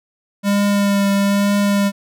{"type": "tone with vibrato", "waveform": "square", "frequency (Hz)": 200.8, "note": "G3", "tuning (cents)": 42, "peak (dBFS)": -14, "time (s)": [0.43, 1.92], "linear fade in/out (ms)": 50, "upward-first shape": "triangle", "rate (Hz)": 1.1, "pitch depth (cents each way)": 19, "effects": []}